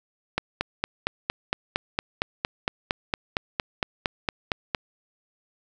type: click train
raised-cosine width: 0.3 ms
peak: -7 dBFS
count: 20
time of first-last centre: 0.38-4.748 s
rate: 4.35 Hz
effects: none